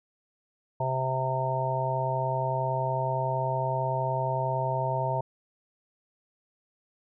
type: harmonic tone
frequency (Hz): 130.81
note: C3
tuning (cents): 0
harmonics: 1 / 3 / 4 / 5 / 6 / 7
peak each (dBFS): -30 / -38 / -36 / -31 / -41 / -30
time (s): 0.8-5.21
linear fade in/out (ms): 5
effects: none